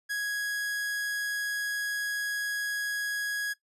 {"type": "tone", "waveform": "45% pulse", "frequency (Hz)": 1661.2, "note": "G#6", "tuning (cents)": 0, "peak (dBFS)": -29, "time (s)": [0.09, 3.54], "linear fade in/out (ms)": 20, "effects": ["noise-tail reverb RT60 0.1 s tail -18 dB re dry", "resampled to 32000 Hz"]}